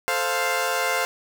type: chord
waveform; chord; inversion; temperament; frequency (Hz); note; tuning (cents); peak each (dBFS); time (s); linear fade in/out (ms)
15% pulse; F major; first; equal; 440 / 523.3 / 698.5; A4 / C5 / F5; 0 / 0 / 0; -23 / -19 / -19; 0.08-1.05; 0
effects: none